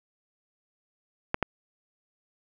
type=clicks; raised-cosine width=0.5 ms; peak=-9 dBFS; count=2; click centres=1.344 / 1.427 s; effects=none